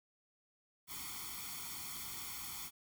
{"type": "noise with comb filter", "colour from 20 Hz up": "white", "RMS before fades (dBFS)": -45, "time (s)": [0.87, 2.71], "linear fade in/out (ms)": 50, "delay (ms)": 0.9, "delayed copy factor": 0.95, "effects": []}